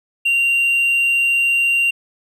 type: tone with hard clipping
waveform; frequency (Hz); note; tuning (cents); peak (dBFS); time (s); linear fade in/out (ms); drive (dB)
sine; 2767; F7; -17; -14; 0.25-1.91; 10; 2
effects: none